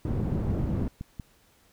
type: low-pass noise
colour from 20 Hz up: white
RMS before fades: -28 dBFS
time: 0.05-0.88 s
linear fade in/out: 2 ms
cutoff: 190 Hz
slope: 12 dB/octave
type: click train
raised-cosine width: 5 ms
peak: -23 dBFS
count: 5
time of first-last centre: 0.45-1.198 s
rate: 5.35 Hz
effects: pink hiss -62 dBFS RMS until 1.72 s